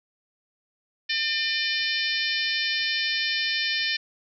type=harmonic tone; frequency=601 Hz; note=D5; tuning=40 cents sharp; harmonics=3 / 4 / 5 / 6 / 7 / 8 / 9; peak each=-29 / -30 / -31 / -32 / -32 / -33 / -34 dBFS; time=1.09-3.97 s; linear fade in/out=10 ms; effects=none